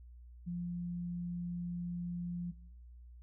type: tone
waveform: sine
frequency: 174.61 Hz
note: F3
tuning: in tune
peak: -36 dBFS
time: 0.46-2.52 s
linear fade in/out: 20 ms
effects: noise-tail reverb RT60 0.9 s tail -21 dB re dry + added 60 Hz sine -51 dBFS peak until 3.22 s